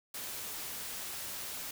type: noise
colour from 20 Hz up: white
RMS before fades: -41 dBFS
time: 0.14-1.71 s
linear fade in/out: 5 ms
effects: none